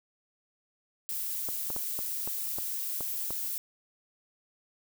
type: noise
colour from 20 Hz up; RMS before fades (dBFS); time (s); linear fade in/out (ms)
violet; -34; 1.09-3.58; 0
type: clicks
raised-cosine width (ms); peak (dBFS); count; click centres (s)
1; -25; 8; 1.488 / 1.703 / 1.764 / 1.99 / 2.275 / 2.585 / 3.008 / 3.306
effects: none